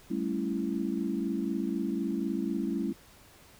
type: chord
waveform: sine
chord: A dominant seventh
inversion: third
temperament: equal with one note detuned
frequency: 196 / 220 / 277.2 / 333.1 Hz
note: G3 / A3 / C#4 / E4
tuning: 0 / 0 / 0 / +18 cents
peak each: -34 dBFS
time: 0.1-2.93 s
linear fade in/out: 10 ms
effects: pink hiss -56 dBFS RMS until 3.59 s